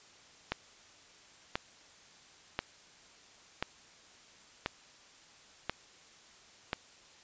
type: click train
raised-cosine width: 0.3 ms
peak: -15 dBFS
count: 7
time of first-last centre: 0.52-6.731 s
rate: 0.966 Hz
effects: white hiss -58 dBFS RMS until 7.23 s + resampled to 16000 Hz